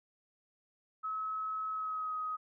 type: tone with pitch glide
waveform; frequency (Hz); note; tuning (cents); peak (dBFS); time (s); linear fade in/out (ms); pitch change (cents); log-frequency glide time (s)
sine; 1287 to 1258.3; E6 to D#6; -42 to +19; -34; 1.03-2.37; 20; -39; 1.71-2.16
effects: none